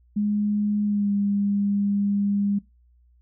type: tone with pitch glide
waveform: sine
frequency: 207.7 to 201.8 Hz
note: G#3 to G#3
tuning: 0 to -49 cents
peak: -20 dBFS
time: 0.16-2.59 s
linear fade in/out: 10 ms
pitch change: -49 cents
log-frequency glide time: 0.84-1.11 s
effects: noise-tail reverb RT60 0.2 s tail -21 dB re dry + added 60 Hz sine -55 dBFS peak until 3.21 s